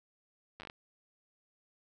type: slowing click train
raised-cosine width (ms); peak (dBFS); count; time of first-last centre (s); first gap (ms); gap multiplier
0.3; -29; 7; 0.6-0.699; 9; 1.24
effects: none

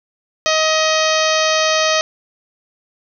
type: harmonic tone with a mistuned harmonic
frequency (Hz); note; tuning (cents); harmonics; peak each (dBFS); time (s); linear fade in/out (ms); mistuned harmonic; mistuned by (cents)
630; D#5; +21; 1 / 2 / 3 / 4 / 5 / 6 / 7 / 8 / 9 / 10; -17 / -20 / -22 / -23 / -24 / -25 / -25 / -26 / -27 / -27; 0.46-2.01; 0; 10; -18
effects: none

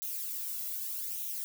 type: noise with flanger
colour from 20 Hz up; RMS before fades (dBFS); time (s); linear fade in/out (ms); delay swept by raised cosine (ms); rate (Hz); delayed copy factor
violet; -37; 0.02-1.44; 0; 0.3 to 1.5; 0.83; +0.55
effects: none

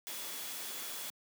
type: tone in noise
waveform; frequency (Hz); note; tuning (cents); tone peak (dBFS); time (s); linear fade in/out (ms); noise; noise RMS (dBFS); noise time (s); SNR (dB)
sine; 3395; G#7; +37; -52; 0.07-1.1; 0; white; -42; 0.07-1.1; -13
effects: high-pass 200 Hz 12 dB/octave

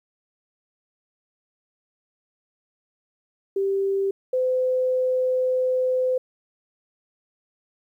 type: tone pair in turn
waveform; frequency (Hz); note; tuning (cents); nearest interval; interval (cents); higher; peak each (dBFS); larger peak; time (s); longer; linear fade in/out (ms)
sine; 391.6 / 510.7; G4 / C5; -2 / -42; perfect fourth; 460; second; -20 / -19; second; 3.56-4.11 / 4.33-6.18; second; 5
effects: 10-bit

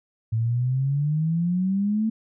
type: exponential sweep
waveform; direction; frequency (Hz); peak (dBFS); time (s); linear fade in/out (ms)
sine; up; 110 to 224; -20; 0.32-2.1; 10
effects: none

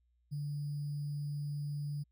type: tone with sample-and-hold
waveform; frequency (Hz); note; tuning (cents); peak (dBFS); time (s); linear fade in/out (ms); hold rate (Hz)
sine; 145.8; D3; -12; -35; 0.31-2.04; 20; 4900
effects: added 60 Hz sine -70 dBFS peak until 2.11 s

